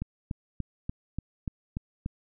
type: click train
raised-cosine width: 5 ms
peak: -19 dBFS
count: 8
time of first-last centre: 0.02-2.061 s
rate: 3.43 Hz
effects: none